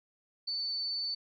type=tone with amplitude modulation; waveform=sine; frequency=4509 Hz; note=C#8; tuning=29 cents sharp; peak=-30 dBFS; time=0.47-1.15 s; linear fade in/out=10 ms; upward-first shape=sine; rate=216 Hz; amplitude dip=40%; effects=none